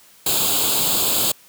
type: noise with comb filter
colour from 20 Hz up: white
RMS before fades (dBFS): -19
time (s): 0.26-1.32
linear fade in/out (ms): 5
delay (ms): 0.26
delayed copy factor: +0.8
effects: white hiss -50 dBFS RMS until 1.48 s + high-pass 100 Hz 12 dB/octave